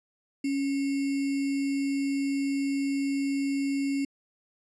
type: tone with sample-and-hold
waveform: sine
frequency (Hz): 277.2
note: C#4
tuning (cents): 0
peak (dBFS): -25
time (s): 0.44-4.05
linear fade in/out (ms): 5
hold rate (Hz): 2450
effects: resampled to 22050 Hz